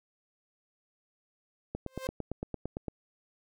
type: click train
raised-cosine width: 2 ms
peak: -21 dBFS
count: 11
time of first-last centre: 1.75-2.883 s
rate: 8.83 Hz
type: tone with exponential growth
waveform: sawtooth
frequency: 524 Hz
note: C5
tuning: 2 cents sharp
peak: -29 dBFS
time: 1.87-2.07 s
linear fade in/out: 1 ms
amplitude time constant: 43 ms
effects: none